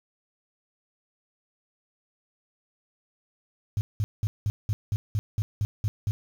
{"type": "tone bursts", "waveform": "sine", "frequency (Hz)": 104.4, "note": "G#2", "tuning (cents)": 10, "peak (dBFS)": -22, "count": 11, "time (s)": [3.77, 6.11], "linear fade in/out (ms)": 0, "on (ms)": 40, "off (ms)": 190, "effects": ["8-bit"]}